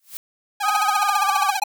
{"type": "noise with exponential growth", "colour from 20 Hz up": "blue", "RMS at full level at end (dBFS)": -29, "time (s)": [0, 0.17], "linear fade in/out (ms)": 0, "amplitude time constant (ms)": 35}
{"type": "tone with vibrato", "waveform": "sawtooth", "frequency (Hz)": 793, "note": "G5", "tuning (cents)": 20, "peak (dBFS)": -19, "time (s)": [0.6, 1.6], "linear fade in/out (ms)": 10, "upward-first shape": "triangle", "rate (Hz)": 18, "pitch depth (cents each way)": 100}
{"type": "tone with pitch glide", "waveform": "sine", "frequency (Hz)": [1255, 1164.2], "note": ["D#6", "D6"], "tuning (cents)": [15, -15], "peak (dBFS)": -20, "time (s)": [0.63, 1.51], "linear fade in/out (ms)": 10, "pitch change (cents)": -130, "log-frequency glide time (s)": [0.9, 1.36]}
{"type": "tone bursts", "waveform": "square", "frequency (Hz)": 833, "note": "G#5", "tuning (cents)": 5, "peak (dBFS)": -17, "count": 15, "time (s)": [0.68, 1.638], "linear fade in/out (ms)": 5, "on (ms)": 20, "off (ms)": 47}
{"effects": []}